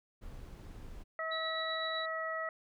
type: noise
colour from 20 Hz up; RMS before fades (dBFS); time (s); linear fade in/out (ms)
brown; -47; 0.21-1.04; 20
type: harmonic tone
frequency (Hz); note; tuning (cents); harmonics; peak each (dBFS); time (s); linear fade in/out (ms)
644; E5; -41; 1 / 2 / 3; -39 / -39 / -39; 1.19-2.49; 2
type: tone with tremolo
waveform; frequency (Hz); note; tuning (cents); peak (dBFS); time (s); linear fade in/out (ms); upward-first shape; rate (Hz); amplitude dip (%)
sine; 3911; B7; -18; -37; 1.31-2.06; 10; sine; 7.9; 35
effects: none